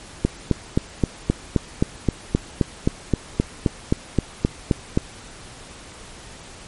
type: click train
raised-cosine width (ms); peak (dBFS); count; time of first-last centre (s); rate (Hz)
3; -3; 19; 0.25-4.974; 3.81
effects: pink hiss -41 dBFS RMS until 6.67 s + MP3 48 kbps